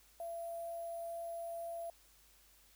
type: tone with sample-and-hold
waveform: sine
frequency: 676 Hz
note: E5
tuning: 43 cents sharp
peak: -40 dBFS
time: 0.2-1.9 s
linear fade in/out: 2 ms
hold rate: 11025 Hz
effects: added 50 Hz sine -70 dBFS peak until 2.75 s + white hiss -66 dBFS RMS until 2.75 s

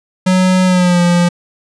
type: tone with pitch glide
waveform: square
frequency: 185 to 174.62 Hz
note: F#3 to F3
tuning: 0 to 0 cents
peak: -9 dBFS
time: 0.26-1.29 s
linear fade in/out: 10 ms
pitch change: -100 cents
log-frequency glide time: 0.65-1.01 s
effects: resampled to 22050 Hz

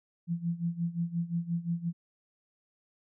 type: tone with tremolo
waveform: sine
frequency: 170 Hz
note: F3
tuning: 46 cents flat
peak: -26 dBFS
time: 0.27-1.93 s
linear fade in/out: 50 ms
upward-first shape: sine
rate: 5.7 Hz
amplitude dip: 85%
effects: none

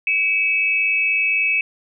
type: tone pair together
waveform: sine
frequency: 2275 / 2598 Hz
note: C#7 / E7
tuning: +44 / -26 cents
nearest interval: major second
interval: 230 cents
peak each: -21 / -17 dBFS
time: 0.07-1.61 s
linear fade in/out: 2 ms
effects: none

